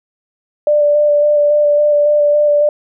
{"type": "tone with vibrato", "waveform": "sine", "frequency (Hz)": 590, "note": "D5", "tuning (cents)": 8, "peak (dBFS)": -8, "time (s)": [0.67, 2.69], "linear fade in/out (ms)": 2, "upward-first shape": "square", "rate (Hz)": 3.6, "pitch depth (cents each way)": 12, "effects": []}